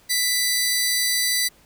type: tone pair together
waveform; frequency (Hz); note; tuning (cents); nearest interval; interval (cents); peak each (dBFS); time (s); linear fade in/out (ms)
15% pulse; 1985 / 4697; B6 / D8; +8 / -1; octave + minor third; 1491; -16; 0.09-1.49; 20
effects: pink hiss -55 dBFS RMS until 1.65 s